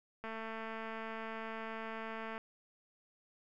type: click train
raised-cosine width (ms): 0.5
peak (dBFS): -29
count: 478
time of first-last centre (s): 0.24-2.379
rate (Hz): 223
effects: none